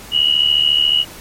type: tone pair together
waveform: sine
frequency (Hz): 2872 / 2946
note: F7 / F#7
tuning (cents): +48 / -8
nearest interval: unison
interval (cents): 44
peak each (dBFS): -14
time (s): 0.11-1.05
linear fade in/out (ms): 50
effects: pink hiss -36 dBFS RMS until 1.2 s + MP3 64 kbps